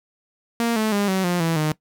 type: tone with pitch steps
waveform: sawtooth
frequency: 233.1 / 217.5 / 202.9 / 189.34 / 176.66 / 164.83 / 153.79 Hz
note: A#3 / A3 / G#3 / F#3 / F3 / E3 / D#3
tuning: 0 / -20 / -40 / +40 / +20 / 0 / -20 cents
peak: -15 dBFS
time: 0.6-1.72 s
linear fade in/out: 0 ms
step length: 160 ms
effects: noise-tail reverb RT60 0.1 s tail -19 dB re dry